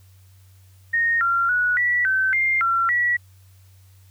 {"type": "tone with pitch steps", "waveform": "sine", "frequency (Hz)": [1854, 1378, 1467, 1949, 1538, 2109, 1361, 1936], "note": ["A#6", "F6", "F#6", "B6", "G6", "C7", "F6", "B6"], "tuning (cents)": [-10, -24, -15, -23, -33, 13, -45, -35], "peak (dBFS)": -17, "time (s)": [0.93, 3.17], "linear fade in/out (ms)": 10, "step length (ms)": 280, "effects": ["added 94 Hz sine -48 dBFS peak until 4.1 s", "white hiss -60 dBFS RMS until 4.1 s"]}